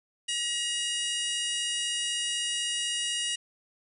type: harmonic tone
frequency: 956 Hz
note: A#5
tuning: 43 cents sharp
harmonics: 2 / 3 / 4 / 5 / 6 / 7 / 8 / 9 / 10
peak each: -39 / -30 / -41 / -44 / -39 / -45 / -38 / -44 / -38 dBFS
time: 0.28-3.36 s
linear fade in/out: 10 ms
effects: none